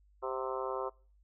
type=harmonic tone with a mistuned harmonic; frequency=130.81 Hz; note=C3; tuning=in tune; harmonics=3 / 4 / 5 / 6 / 7 / 8 / 9 / 10; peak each=-39 / -39 / -44 / -45 / -43 / -41 / -47 / -45 dBFS; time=0.22-0.9 s; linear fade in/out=20 ms; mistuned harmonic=6; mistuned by=-46 cents; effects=noise-tail reverb RT60 0.4 s tail -24 dB re dry + added 50 Hz sine -62 dBFS peak until 1.23 s